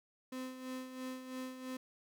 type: tone with tremolo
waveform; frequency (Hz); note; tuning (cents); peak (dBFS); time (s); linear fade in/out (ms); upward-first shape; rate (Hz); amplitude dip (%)
35% pulse; 257.6; C4; -27; -38; 0.32-1.77; 5; sine; 3; 60
effects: none